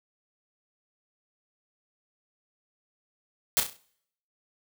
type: noise with echo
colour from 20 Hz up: white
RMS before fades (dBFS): -22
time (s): 3.57-3.6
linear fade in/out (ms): 0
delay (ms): 33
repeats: 5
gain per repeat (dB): -7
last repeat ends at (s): 3.765
effects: noise-tail reverb RT60 0.7 s tail -24 dB re dry